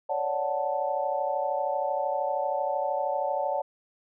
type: chord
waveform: sine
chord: D major seventh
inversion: third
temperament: equal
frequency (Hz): 554.4 / 587.3 / 740 / 880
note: C#5 / D5 / F#5 / A5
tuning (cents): 0 / 0 / 0 / 0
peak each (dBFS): -31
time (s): 0.09-3.62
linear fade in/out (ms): 10
effects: none